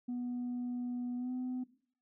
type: tone with pitch glide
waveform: sine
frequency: 245.4 to 253 Hz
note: B3 to B3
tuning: -11 to +42 cents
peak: -33 dBFS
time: 0.08-1.64 s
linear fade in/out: 10 ms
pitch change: +53 cents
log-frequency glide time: 1.17-1.31 s
effects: noise-tail reverb RT60 0.5 s tail -17 dB re dry + tanh soft clip ceiling -33 dBFS